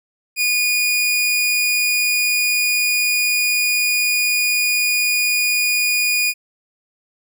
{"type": "tone", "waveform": "sawtooth", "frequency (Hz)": 2452, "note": "D#7", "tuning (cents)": -26, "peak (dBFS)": -12, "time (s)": [0.36, 6.34], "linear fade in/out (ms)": 50, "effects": []}